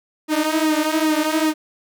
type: tone with flanger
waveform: sawtooth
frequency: 311.1 Hz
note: D#4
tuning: in tune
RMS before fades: -19 dBFS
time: 0.28-1.54 s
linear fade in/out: 50 ms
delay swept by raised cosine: 1.3 to 7 ms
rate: 2.5 Hz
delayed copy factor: -0.75
effects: none